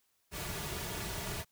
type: noise with comb filter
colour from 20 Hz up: pink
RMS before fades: -39 dBFS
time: 0.31-1.45 s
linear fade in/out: 50 ms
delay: 3.8 ms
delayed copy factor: -0.6
effects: white hiss -75 dBFS RMS until 1.51 s